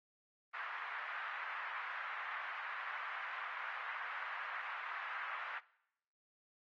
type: band-pass noise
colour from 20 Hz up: pink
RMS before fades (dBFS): -44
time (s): 0.53-5.6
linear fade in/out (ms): 20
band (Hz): 1100 to 2000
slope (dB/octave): 24
effects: noise-tail reverb RT60 0.8 s tail -21 dB re dry + AAC 32 kbps